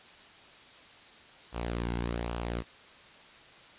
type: tone with flanger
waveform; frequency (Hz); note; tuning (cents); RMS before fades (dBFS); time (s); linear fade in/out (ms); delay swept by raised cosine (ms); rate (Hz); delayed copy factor
sawtooth; 58.6; A#1; +10; -34; 1.52-2.64; 50; 0.48 to 1.68; 1.2; -0.5
effects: white hiss -53 dBFS RMS until 3.78 s + resampled to 8000 Hz